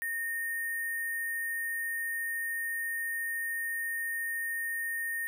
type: tone with sample-and-hold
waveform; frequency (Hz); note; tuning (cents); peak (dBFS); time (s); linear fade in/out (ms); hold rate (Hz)
sine; 1843; A#6; -20; -31; 0.02-5.27; 0; 11025
effects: none